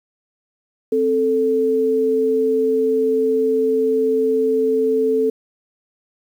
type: tone pair together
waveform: sine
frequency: 262.1 / 441 Hz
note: C4 / A4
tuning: +3 / +4 cents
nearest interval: major sixth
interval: 901 cents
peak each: -22 / -15 dBFS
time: 0.92-5.3 s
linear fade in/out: 5 ms
effects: 8-bit